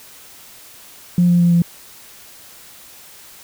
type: tone with pitch steps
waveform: sine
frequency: 176.2 / 174.58 / 172.97 / 171.38 Hz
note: F3 / F3 / F3 / F3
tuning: +16 / 0 / -16 / -32 cents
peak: -9 dBFS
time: 1.18-1.62 s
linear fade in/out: 2 ms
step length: 110 ms
effects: tanh soft clip ceiling -5 dBFS + white hiss -42 dBFS RMS until 3.43 s